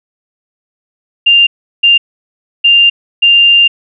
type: tone bursts at uneven times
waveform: sine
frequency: 2794 Hz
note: F7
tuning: in tune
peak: -3 dBFS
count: 4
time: 1.26-1.47 / 1.83-1.98 / 2.64-2.9 / 3.22-3.68 s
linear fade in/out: 10 ms
effects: none